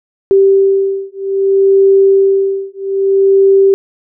sine beating tone pair, 390 / 390.62 Hz, G4 / G4, -9 / -6 cents, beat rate 0.62 Hz, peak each -10 dBFS, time 0.31-3.74 s, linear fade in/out 0 ms, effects none

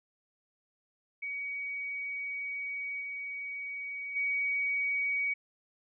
sine tone with level steps, 2257 Hz, C#7, 31 cents sharp, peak -34 / -36 / -28 dBFS, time 1.22-5.34 s, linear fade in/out 10 ms, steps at 3 / 4.15 s, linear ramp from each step 20 ms, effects none

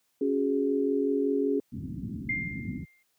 sine chord, C# suspended fourth, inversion none, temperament equal, 277.2 / 370 / 415.3 Hz, C#4 / F#4 / G#4, 0 / 0 / 0 cents, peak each -27 / -32 / -27 dBFS, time 0.21-1.6 s, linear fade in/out 5 ms
white low-pass noise, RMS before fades -35 dBFS, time 1.72-2.85 s, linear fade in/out 10 ms, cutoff 280 Hz, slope 48 dB/octave
sine tone with exponential decay, 2106 Hz, C7, 11 cents sharp, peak -25 dBFS, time 2.29-3.03 s, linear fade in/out 5 ms, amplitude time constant 160 ms
effects white hiss -73 dBFS RMS until 3.18 s + high-pass 80 Hz 12 dB/octave

